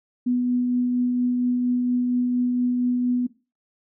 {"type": "tone with tremolo", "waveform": "sine", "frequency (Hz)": 246.9, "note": "B3", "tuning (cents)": 0, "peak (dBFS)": -18, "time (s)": [0.26, 3.27], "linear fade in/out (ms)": 10, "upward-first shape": "triangle", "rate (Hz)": 4.3, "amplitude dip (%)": 25, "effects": ["noise-tail reverb RT60 0.3 s tail -17 dB re dry"]}